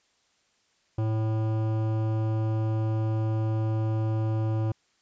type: tone with hard clipping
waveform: sine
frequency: 110 Hz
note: A2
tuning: in tune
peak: -26 dBFS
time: 0.98-4.72 s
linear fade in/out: 5 ms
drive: 15 dB
effects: white hiss -68 dBFS RMS until 5.01 s + resampled to 16000 Hz